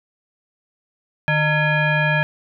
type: tone with frequency modulation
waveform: sine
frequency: 914 Hz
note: A#5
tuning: 34 cents flat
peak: -15 dBFS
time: 1.28-2.23 s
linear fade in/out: 0 ms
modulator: 762 Hz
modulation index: 1.9
effects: none